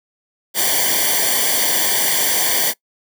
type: noise with comb filter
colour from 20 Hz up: white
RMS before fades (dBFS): -17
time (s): 0.54-2.74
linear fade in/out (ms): 50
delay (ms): 0.76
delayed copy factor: -1
effects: noise-tail reverb RT60 0.1 s tail -22 dB re dry